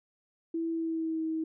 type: tone with pitch glide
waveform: sine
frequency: 329.6 to 319.7 Hz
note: E4 to D#4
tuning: 0 to +47 cents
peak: -29 dBFS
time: 0.54-1.44 s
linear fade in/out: 5 ms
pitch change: -53 cents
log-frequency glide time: 0.7-1.23 s
effects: none